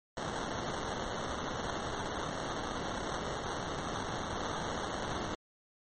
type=noise with sample-and-hold; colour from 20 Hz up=white; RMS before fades=-37 dBFS; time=0.17-5.35 s; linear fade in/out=2 ms; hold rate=2450 Hz; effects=MP3 32 kbps